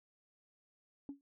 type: tone with exponential decay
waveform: sine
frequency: 280 Hz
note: C#4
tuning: 18 cents sharp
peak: -36 dBFS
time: 1.09-1.21 s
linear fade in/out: 1 ms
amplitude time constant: 25 ms
effects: tanh soft clip ceiling -37 dBFS